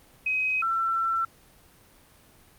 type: tone pair in turn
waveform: sine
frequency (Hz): 2527 / 1344.1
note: D#7 / E6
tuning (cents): +26 / +33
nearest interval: major seventh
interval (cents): 1093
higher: first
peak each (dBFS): -23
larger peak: neither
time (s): 0.26-0.62 / 0.62-1.25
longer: second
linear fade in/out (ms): 5
effects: pink hiss -56 dBFS RMS until 2.58 s + Opus 32 kbps